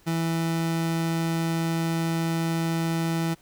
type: tone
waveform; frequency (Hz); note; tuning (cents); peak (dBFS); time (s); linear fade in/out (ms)
30% pulse; 164.9; E3; +1; -21; 0.06-3.35; 20
effects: pink hiss -58 dBFS RMS until 3.41 s